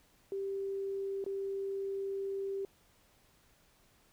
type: tone with dropouts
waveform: sine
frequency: 392 Hz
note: G4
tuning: in tune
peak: -34 dBFS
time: 0.32-2.65 s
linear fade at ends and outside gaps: 1 ms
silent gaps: 1.241-1.263 s
effects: pink hiss -67 dBFS RMS until 4.12 s